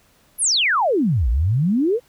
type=exponential two-way sweep; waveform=sine; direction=down then up; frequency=11850 to 53.7 to 515 Hz; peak=-15 dBFS; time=0.38-2 s; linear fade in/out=50 ms; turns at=1.29 s; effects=pink hiss -57 dBFS RMS until 2.08 s